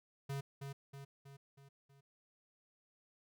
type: tone with echo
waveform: square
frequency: 138.59 Hz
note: C#3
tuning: in tune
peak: -39 dBFS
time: 0.29-0.41 s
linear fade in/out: 10 ms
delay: 320 ms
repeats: 5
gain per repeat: -5 dB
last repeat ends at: 2.01 s
effects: none